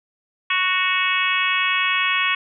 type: harmonic tone with a mistuned harmonic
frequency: 370 Hz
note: F#4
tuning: in tune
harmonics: 3 / 4 / 5 / 6 / 7 / 8 / 9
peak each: -24 / -28 / -25 / -24 / -23 / -28 / -28 dBFS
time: 0.5-2.35 s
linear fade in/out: 5 ms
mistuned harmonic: 8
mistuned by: -41 cents
effects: none